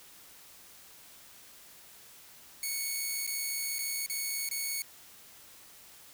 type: tone with dropouts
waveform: 5% pulse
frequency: 2217 Hz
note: C#7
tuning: in tune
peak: -22 dBFS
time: 2.63-4.82 s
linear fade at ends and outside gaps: 1 ms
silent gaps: 3.266-3.275 / 3.785-3.79 / 4.062-4.098 / 4.489-4.512 s
effects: white hiss -54 dBFS RMS until 6.13 s